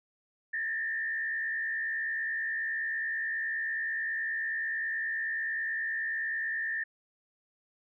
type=tone with frequency modulation; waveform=sine; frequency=1796 Hz; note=A6; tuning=35 cents sharp; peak=-30 dBFS; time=0.53-6.84 s; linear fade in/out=10 ms; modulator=69.4 Hz; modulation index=0.95; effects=none